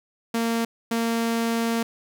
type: tone bursts at uneven times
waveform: sawtooth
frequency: 230 Hz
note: A#3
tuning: 23 cents flat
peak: -18 dBFS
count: 2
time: 0.34-0.65 / 0.91-1.83 s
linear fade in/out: 5 ms
effects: none